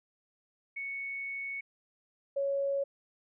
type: tone pair in turn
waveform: sine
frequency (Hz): 2217 / 555.5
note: C#7 / C#5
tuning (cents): 0 / +4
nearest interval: 2 octaves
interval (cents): 2396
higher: first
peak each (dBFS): -35 / -28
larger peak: second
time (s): 0.76-1.61 / 2.36-2.84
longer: first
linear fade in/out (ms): 10
effects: none